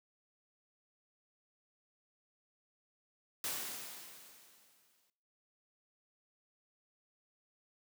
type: noise with exponential decay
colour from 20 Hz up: white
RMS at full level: -37 dBFS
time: 3.44-5.1 s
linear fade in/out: 1 ms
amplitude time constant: 360 ms
effects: noise-tail reverb RT60 0.6 s tail -18 dB re dry + high-pass 150 Hz 12 dB/octave